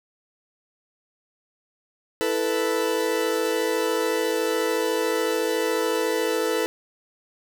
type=chord; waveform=40% pulse; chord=E suspended fourth; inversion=none; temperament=equal; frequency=329.6 / 440 / 493.9 Hz; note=E4 / A4 / B4; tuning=0 / 0 / 0 cents; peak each=-28 / -24 / -25 dBFS; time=2.21-6.66 s; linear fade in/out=0 ms; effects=none